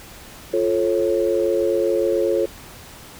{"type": "chord", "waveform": "sine", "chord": "F augmented", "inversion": "none", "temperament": "just", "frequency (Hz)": [349.2, 436.5, 545.7], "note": ["F4", "A4", "C#5"], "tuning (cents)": [0, -14, -27], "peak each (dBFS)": -21, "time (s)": [0.53, 2.46], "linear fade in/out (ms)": 10, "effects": ["pink hiss -41 dBFS RMS until 3.19 s"]}